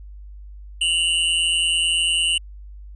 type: tone pair together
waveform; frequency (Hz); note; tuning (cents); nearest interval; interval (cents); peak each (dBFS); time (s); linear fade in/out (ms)
square; 2791 / 2960; F7 / F#7; -2 / 0; minor second; 102; -21 / -21; 0.81-2.38; 5
effects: added 50 Hz sine -36 dBFS peak until 2.95 s + resampled to 24000 Hz